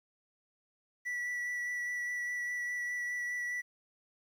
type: tone with vibrato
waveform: triangle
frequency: 1954 Hz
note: B6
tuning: 19 cents flat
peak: -32 dBFS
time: 1.05-3.62 s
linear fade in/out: 20 ms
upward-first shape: sine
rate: 4.9 Hz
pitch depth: 11 cents each way
effects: 11-bit